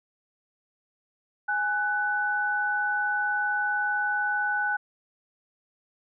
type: tone pair together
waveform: sine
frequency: 829 / 1493.4 Hz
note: G#5 / F#6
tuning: -3 / +16 cents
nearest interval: minor seventh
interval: 1019 cents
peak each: -29 / -25 dBFS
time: 1.48-4.77 s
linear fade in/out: 10 ms
effects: none